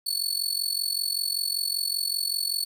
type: tone with amplitude modulation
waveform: sawtooth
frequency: 4435 Hz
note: C#8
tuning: in tune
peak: -19 dBFS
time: 0.06-2.65 s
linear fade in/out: 10 ms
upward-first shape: sine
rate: 45.2 Hz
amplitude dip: 85%
effects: 10-bit

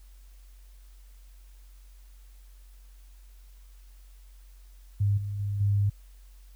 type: tone with level steps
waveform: sine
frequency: 101.2 Hz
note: G#2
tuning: 44 cents flat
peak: -21 / -30 / -27 / -21 dBFS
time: 5-5.9 s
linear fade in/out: 10 ms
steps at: 5.17 / 5.39 / 5.6 s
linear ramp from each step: 10 ms
effects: added 46 Hz sine -48 dBFS peak until 6.55 s + white hiss -64 dBFS RMS until 6.55 s

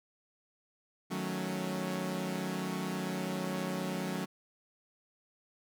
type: chord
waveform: sawtooth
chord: D# half-diminished seventh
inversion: none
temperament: equal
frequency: 155.56 / 185 / 220 / 277.2 Hz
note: D#3 / F#3 / A3 / C#4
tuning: 0 / 0 / 0 / 0 cents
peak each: -38 / -32 / -37 / -37 dBFS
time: 1.1-4.26 s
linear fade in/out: 20 ms
effects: none

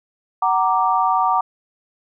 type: chord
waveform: sine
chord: Gb augmented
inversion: none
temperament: equal with one note detuned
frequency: 750.3 / 932.3 / 1174.7 Hz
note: Gb5 / Bb5 / D6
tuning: +24 / 0 / 0 cents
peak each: -19 dBFS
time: 0.42-1.41 s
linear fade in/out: 5 ms
effects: none

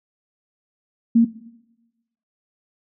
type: tone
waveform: sine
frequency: 230.6 Hz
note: A#3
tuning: 19 cents flat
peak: -10 dBFS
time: 1.15-1.25 s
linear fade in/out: 10 ms
effects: noise-tail reverb RT60 1.0 s tail -17 dB re dry

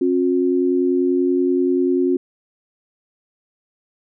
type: tone pair together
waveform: sine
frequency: 269.7 / 360 Hz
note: C#4 / F#4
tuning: -47 / -47 cents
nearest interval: perfect fourth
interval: 500 cents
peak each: -18 / -17 dBFS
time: 0.01-2.17 s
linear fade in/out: 5 ms
effects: none

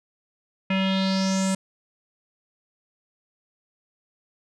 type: tone with low-pass filter sweep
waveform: square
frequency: 191.2 Hz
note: G3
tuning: 43 cents flat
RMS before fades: -23 dBFS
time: 0.7-1.55 s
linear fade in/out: 5 ms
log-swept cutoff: 2500 to 8600 Hz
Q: 4.6
effects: none

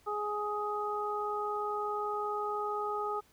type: harmonic tone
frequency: 417.3 Hz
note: G#4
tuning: 8 cents sharp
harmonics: 1 / 2 / 3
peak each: -36 / -37 / -35 dBFS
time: 0.06-3.21 s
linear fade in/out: 20 ms
effects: pink hiss -65 dBFS RMS until 3.32 s

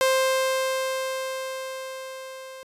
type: tone with level ramp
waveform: sawtooth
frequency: 525 Hz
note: C5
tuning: 6 cents sharp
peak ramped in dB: -14 to -35 dBFS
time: 0.01-2.63 s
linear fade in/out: 0 ms
effects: resampled to 32000 Hz

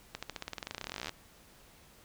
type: accelerating click train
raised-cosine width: 0.2 ms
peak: -20 dBFS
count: 29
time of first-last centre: 0.15-1.093 s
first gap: 76 ms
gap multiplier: 0.93
effects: pink hiss -59 dBFS RMS until 2.04 s

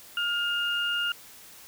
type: tone pair together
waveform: sine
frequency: 1414.5 / 2829 Hz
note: F6 / F7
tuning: +22 / +22 cents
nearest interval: octave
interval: 1200 cents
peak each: -28 dBFS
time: 0.17-1.12 s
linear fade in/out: 2 ms
effects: white hiss -49 dBFS RMS until 1.67 s

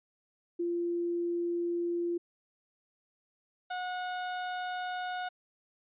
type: tone pair in turn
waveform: sine / 30% pulse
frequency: 344.9 / 728.5 Hz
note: F4 / F#5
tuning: -22 / -27 cents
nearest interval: octave + minor second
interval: 1295 cents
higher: second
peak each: -29 / -31 dBFS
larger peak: first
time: 0.59-2.18 / 3.7-5.29 s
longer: neither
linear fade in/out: 10 ms
effects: resampled to 8000 Hz

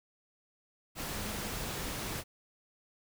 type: tone in noise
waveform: sine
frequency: 208.1 Hz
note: G#3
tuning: 4 cents sharp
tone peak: -44 dBFS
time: 1.11-1.52 s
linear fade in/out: 50 ms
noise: pink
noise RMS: -38 dBFS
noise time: 0.95-2.24 s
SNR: -9 dB
effects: none

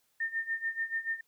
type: tone with tremolo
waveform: sine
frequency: 1814 Hz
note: A#6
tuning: 48 cents flat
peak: -28 dBFS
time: 0.2-1.21 s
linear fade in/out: 5 ms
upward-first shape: sine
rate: 6.9 Hz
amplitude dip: 85%
effects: white hiss -73 dBFS RMS until 1.27 s

